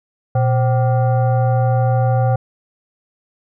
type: tone with frequency modulation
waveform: sine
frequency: 120 Hz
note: B2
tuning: 49 cents flat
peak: -12 dBFS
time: 0.35-2.36 s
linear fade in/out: 5 ms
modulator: 647 Hz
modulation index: 0.74
effects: none